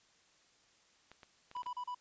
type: clicks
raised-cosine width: 0.3 ms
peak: -37 dBFS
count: 6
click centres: 1.116 / 1.232 / 1.514 / 1.566 / 1.632 / 1.665 s
type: tone bursts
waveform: triangle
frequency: 987.8 Hz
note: B5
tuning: in tune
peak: -36 dBFS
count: 4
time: 1.55-1.947 s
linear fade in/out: 5 ms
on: 73 ms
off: 35 ms
effects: white hiss -68 dBFS RMS until 2 s + resampled to 16000 Hz